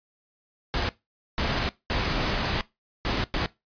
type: noise bursts at uneven times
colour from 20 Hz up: pink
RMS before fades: -26 dBFS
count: 5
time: 0.74-0.89 / 1.38-1.69 / 1.9-2.61 / 3.05-3.24 / 3.34-3.46 s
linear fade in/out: 0 ms
effects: noise-tail reverb RT60 0.2 s tail -19 dB re dry + resampled to 11025 Hz